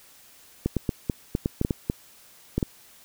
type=clicks; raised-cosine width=3 ms; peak=-10 dBFS; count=12; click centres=0.66 / 0.767 / 0.892 / 1.098 / 1.351 / 1.459 / 1.614 / 1.649 / 1.708 / 1.899 / 2.58 / 2.628 s; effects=white hiss -53 dBFS RMS until 3.04 s